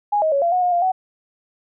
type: tone with pitch steps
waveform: sine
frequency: 826 / 630 / 558 / 684 / 728 / 716 / 696 / 749 Hz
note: G#5 / D#5 / C#5 / F5 / F#5 / F5 / F5 / F#5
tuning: -10 / +21 / +11 / -36 / -28 / +43 / -6 / +21 cents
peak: -15 dBFS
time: 0.12-0.92 s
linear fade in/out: 10 ms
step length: 100 ms
effects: none